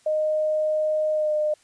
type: tone with pitch glide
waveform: sine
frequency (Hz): 617 to 606.8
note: D#5 to D#5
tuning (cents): -15 to -44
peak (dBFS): -20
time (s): 0.06-1.54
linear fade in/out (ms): 5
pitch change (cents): -29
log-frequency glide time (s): 1.13-1.33
effects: white hiss -59 dBFS RMS until 1.63 s + resampled to 22050 Hz